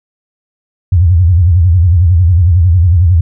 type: tone with vibrato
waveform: sine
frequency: 87.31 Hz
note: F2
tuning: in tune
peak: -4 dBFS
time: 0.92-3.21 s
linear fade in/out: 5 ms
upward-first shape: sine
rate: 11 Hz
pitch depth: 160 cents each way
effects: none